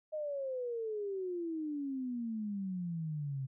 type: exponential sweep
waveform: sine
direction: down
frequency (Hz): 626 to 130.81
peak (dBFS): -35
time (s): 0.12-3.47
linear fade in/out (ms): 20
effects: none